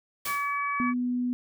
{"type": "noise with exponential decay", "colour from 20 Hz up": "white", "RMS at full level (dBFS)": -31, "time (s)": [0.25, 0.59], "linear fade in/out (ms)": 5, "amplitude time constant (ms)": 72}
{"type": "harmonic tone", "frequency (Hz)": 570, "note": "C#5", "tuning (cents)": 48, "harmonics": [2, 3, 4], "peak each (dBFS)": [-28, -37, -32], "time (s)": [0.25, 0.94], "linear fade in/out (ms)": 50}
{"type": "tone", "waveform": "sine", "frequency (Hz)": 246.9, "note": "B3", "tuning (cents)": 0, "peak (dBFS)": -25, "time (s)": [0.8, 1.33], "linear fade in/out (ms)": 0}
{"effects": []}